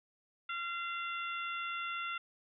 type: harmonic tone with a mistuned harmonic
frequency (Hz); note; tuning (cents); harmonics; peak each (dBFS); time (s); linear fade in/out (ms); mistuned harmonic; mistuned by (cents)
687; F5; -29; 2 / 3 / 4 / 5; -38 / -44 / -43 / -47; 0.49-2.18; 5; 5; +18
effects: none